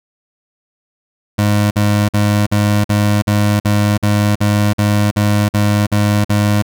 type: tone bursts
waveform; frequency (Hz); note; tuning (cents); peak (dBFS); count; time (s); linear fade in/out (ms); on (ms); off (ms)
25% pulse; 103.83; G#2; 0; -7; 14; 1.38-6.624; 10; 330; 48
effects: none